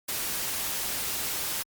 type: noise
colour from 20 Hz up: white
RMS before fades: -31 dBFS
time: 0.08-1.63 s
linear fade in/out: 10 ms
effects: Opus 48 kbps